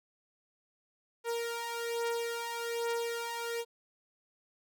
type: beating tone pair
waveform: sawtooth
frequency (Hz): 466.2 / 467.4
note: A#4 / A#4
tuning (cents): 0 / +5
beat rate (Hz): 1.2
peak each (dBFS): -34 / -31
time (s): 1.24-3.65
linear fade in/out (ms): 50
effects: none